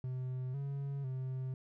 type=tone with pitch steps; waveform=triangle; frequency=128.2 / 139.5 / 130.2 Hz; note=C3 / C#3 / C3; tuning=-35 / +11 / -8 cents; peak=-34 dBFS; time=0.04-1.54 s; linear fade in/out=2 ms; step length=500 ms; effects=none